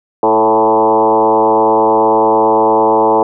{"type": "tone with frequency modulation", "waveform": "sine", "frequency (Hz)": 659.3, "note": "E5", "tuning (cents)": 0, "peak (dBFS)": -7, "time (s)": [0.23, 3.23], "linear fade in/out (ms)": 2, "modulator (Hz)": 109, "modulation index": 3, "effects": []}